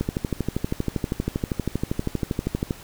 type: click train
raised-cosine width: 3 ms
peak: -10 dBFS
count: 35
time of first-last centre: 0.01-2.708 s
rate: 12.6 Hz
effects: pink hiss -44 dBFS RMS until 2.83 s